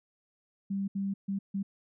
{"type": "tone bursts at uneven times", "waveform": "sine", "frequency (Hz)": 196.6, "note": "G3", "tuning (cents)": 5, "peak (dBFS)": -29, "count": 4, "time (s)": [[0.7, 0.88], [0.95, 1.14], [1.28, 1.39], [1.54, 1.63]], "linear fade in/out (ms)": 10, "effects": []}